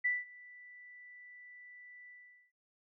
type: tone with ADSR envelope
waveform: sine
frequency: 1975.5 Hz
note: B6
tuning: in tune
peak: -27 dBFS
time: 0.04-2.52 s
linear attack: 15 ms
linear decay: 190 ms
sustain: -24 dB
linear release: 430 ms
effects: none